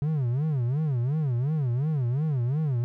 triangle tone with vibrato, 137 Hz, C#3, 20 cents flat, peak -21 dBFS, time 0.02-2.84 s, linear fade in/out 0 ms, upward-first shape sine, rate 2.8 Hz, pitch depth 260 cents each way, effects none

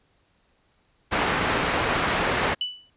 white low-pass noise, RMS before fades -24 dBFS, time 1.11-2.55 s, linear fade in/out 20 ms, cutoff 1800 Hz, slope 12 dB/octave
sine tone with exponential decay, 2974 Hz, F#7, 8 cents sharp, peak -21 dBFS, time 2.61-2.9 s, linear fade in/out 2 ms, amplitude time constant 62 ms
effects pink hiss -66 dBFS RMS until 2.96 s + resampled to 8000 Hz

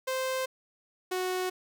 sawtooth tone pair in turn, 521 / 368.4 Hz, C5 / F#4, -7 / -7 cents, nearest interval tritone, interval 600 cents, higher first, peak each -25 dBFS, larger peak neither, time 0.07-0.46 / 1.11-1.5 s, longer neither, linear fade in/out 10 ms, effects none

